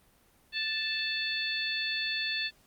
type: harmonic tone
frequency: 880 Hz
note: A5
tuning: in tune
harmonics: 2 / 3 / 4 / 5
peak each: -35 / -35 / -35 / -35 dBFS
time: 0.52-2.51 s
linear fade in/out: 50 ms
effects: pink hiss -64 dBFS RMS until 2.66 s + Opus 32 kbps